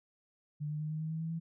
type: tone with pitch steps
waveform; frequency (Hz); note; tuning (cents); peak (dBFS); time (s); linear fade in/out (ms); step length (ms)
sine; 149 / 151.17 / 153.37 / 155.6 / 157.86 / 160.16 / 162.49 / 164.85; D3 / D#3 / D#3 / D#3 / D#3 / E3 / E3 / E3; +25 / -50 / -25 / 0 / +25 / -50 / -25 / 0; -34; 0.6-1.4; 20; 100
effects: none